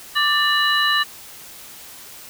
sine tone cluster, 1176 / 1780 / 2913 / 3966 Hz, D6 / A6 / F#7 / B7, +2 / +20 / -28 / +7 cents, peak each -21 / -19 / -22 / -23 dBFS, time 0.15-1.04 s, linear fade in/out 20 ms, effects white hiss -40 dBFS RMS until 2.29 s

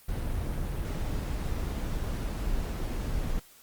brown noise, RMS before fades -31 dBFS, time 0.08-3.4 s, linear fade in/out 10 ms, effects white hiss -56 dBFS RMS until 3.62 s + Opus 32 kbps

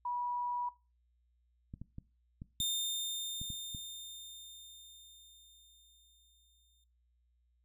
sine tone, 973 Hz, B5, 26 cents flat, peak -34 dBFS, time 0.05-0.69 s, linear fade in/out 5 ms
clicks, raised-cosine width 5 ms, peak -32 dBFS, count 8, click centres 1.739 / 1.816 / 1.984 / 2.419 / 2.603 / 3.415 / 3.503 / 3.748 s
sawtooth tone with exponential decay, 3627 Hz, A#7, 48 cents flat, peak -28 dBFS, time 2.6-6.84 s, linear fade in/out 2 ms, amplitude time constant 920 ms
effects noise-tail reverb RT60 0.3 s tail -20 dB re dry + added 60 Hz sine -70 dBFS peak until 7.64 s

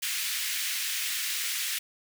pink high-pass noise, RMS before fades -31 dBFS, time 0.02-1.79 s, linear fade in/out 10 ms, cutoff 1900 Hz, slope 24 dB/octave, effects none

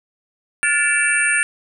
sine tone cluster, 1430 / 1747 / 2313 / 2688 / 8930 Hz, F6 / A6 / D7 / E7 / C#9, +41 / -13 / -27 / +33 / +12 cents, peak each -22 / -18 / -23 / -23 / -22 dBFS, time 0.63-1.43 s, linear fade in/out 0 ms, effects none

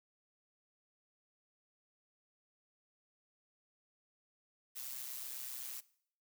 blue noise with amplitude modulation, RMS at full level -42 dBFS, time 4.75-5.81 s, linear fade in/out 20 ms, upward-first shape sine, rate 128 Hz, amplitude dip 60%, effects noise-tail reverb RT60 0.6 s tail -20 dB re dry

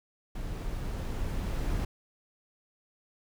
brown noise with level ramp, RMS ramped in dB -36 to -30 dBFS, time 0.35-1.85 s, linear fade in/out 5 ms, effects none

